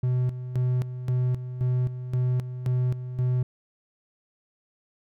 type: tone with tremolo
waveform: triangle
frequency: 125.7 Hz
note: B2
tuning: 31 cents sharp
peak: -19 dBFS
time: 0.03-3.43 s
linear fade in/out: 5 ms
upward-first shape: square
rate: 1.9 Hz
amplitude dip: 70%
effects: none